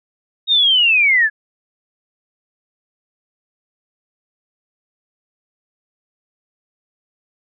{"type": "linear sweep", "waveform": "sine", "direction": "down", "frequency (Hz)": [3761, 1662], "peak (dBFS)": -10, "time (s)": [0.47, 1.3], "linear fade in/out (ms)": 50, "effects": []}